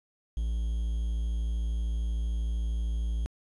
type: tone with quantisation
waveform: triangle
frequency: 56.5 Hz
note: A1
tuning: 47 cents sharp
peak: -25 dBFS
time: 0.37-3.26 s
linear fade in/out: 0 ms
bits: 9
effects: resampled to 24000 Hz